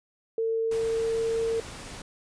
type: tone with pitch glide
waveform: sine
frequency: 450.8 to 454.5 Hz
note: A4 to A#4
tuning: +42 to -44 cents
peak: -24 dBFS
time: 0.38-1.6 s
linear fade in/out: 2 ms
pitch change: +14 cents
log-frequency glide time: 0.54-1.39 s
type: noise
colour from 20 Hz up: pink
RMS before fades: -41 dBFS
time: 0.71-2.02 s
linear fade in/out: 5 ms
effects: resampled to 22050 Hz